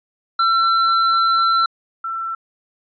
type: tone pair in turn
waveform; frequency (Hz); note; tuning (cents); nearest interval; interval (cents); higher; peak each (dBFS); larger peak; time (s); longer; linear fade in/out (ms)
square / sine; 1348 / 1341.6; E6 / E6; +38 / +30; unison; 8; first; -14 / -22; first; 0.39-1.66 / 2.04-2.35; first; 5
effects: resampled to 11025 Hz